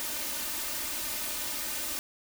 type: noise with comb filter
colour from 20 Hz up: white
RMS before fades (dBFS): -34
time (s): 0-1.99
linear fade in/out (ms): 0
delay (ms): 3.3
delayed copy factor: +0.8
effects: none